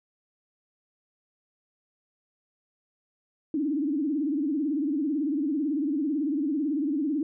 sine tone with vibrato, 293.7 Hz, D4, in tune, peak -24 dBFS, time 3.54-7.23 s, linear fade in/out 2 ms, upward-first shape triangle, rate 18 Hz, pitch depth 200 cents each way, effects none

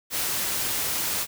white noise, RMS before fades -27 dBFS, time 0.1-1.27 s, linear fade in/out 50 ms, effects none

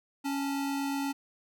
square tone pair together, 277.2 / 880 Hz, C#4 / A5, 0 / 0 cents, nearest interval octave + minor sixth, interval 2000 cents, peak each -31 / -39 dBFS, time 0.24-1.13 s, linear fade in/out 20 ms, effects none

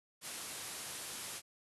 white low-pass noise, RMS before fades -45 dBFS, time 0.21-1.42 s, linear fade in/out 50 ms, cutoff 12000 Hz, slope 96 dB/octave, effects high-pass 80 Hz 12 dB/octave

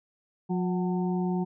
harmonic tone with a mistuned harmonic, 180.1 Hz, F#3, 46 cents flat, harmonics 1 / 2 / 4 / 5, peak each -26 / -32 / -38 / -40 dBFS, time 0.49-1.45 s, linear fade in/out 20 ms, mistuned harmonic 4, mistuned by +58 cents, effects none

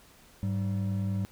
triangle tone pair together, 102.13 / 192.3 Hz, G#2 / G3, -29 / -33 cents, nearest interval major seventh, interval 1096 cents, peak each -27 / -30 dBFS, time 0.43-1.25 s, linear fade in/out 0 ms, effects pink hiss -57 dBFS RMS until 1.31 s

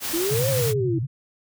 white noise, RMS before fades -28 dBFS, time 0-0.74 s, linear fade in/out 50 ms
sine exponential two-way sweep, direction up then down, 318.9 to 554.4 to 318.9 Hz, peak -22 dBFS, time 0.13-0.99 s, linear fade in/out 10 ms, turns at 0.49 s
sine tone with vibrato, 123.47 Hz, B2, in tune, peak -23 dBFS, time 0.3-1.07 s, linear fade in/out 20 ms, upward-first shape square, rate 11 Hz, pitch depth 160 cents each way
effects none

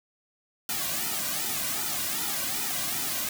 white noise with flanger, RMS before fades -30 dBFS, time 0.69-3.29 s, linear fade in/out 2 ms, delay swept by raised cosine 1.8 to 2.31 ms, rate 2.6 Hz, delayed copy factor -0.85, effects none

